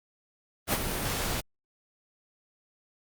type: noise with ADSR envelope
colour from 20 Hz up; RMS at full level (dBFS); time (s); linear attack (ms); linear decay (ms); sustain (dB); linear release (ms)
pink; -23; 0.67-1.41; 59; 38; -8; 12
effects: Opus 32 kbps